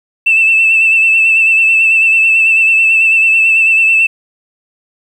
sine tone with vibrato, 2652 Hz, E7, 10 cents sharp, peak -5 dBFS, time 0.26-4.07 s, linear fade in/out 10 ms, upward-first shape sine, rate 9.1 Hz, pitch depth 31 cents each way, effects tanh soft clip ceiling -1 dBFS + 7-bit

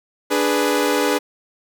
sawtooth chord, G# diminished, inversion second, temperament equal, 293.7 / 415.3 / 493.9 Hz, D4 / G#4 / B4, 0 / 0 / 0 cents, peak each -17 dBFS, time 0.3-1.19 s, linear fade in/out 20 ms, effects none

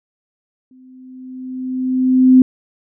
sine tone with exponential growth, 257.1 Hz, C4, 30 cents flat, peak -3 dBFS, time 0.71-2.42 s, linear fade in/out 2 ms, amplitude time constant 370 ms, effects none

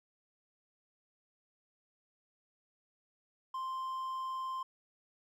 triangle tone, 1046.5 Hz, C6, in tune, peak -34 dBFS, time 3.54-4.63 s, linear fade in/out 5 ms, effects none

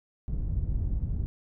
pink low-pass noise, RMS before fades -29 dBFS, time 0.28-1.26 s, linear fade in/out 0 ms, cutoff 110 Hz, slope 12 dB/octave, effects none

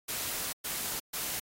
white noise bursts at uneven times, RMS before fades -35 dBFS, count 3, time 0.08-0.53 / 0.64-1 / 1.13-1.4 s, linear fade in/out 10 ms, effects AAC 48 kbps

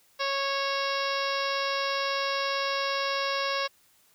harmonic tone, 551 Hz, C#5, 11 cents flat, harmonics 1 / 2 / 3 / 4 / 5 / 6 / 7 / 8 / 9 / 10, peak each -32 / -31 / -35 / -37 / -37 / -40 / -38 / -42 / -39 / -38 dBFS, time 0.19-3.68 s, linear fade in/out 20 ms, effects white hiss -63 dBFS RMS until 4.14 s

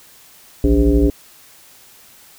sine tone with frequency modulation, 175.7 Hz, F3, 11 cents sharp, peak -10 dBFS, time 0.64-1.1 s, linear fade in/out 2 ms, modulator 113 Hz, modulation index 2.2, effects white hiss -46 dBFS RMS until 2.38 s

